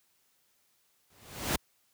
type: noise with exponential growth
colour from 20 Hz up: pink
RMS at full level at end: -26 dBFS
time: 1.1-1.56 s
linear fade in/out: 5 ms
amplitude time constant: 100 ms
effects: white hiss -71 dBFS RMS until 1.93 s + high-pass 60 Hz 12 dB/octave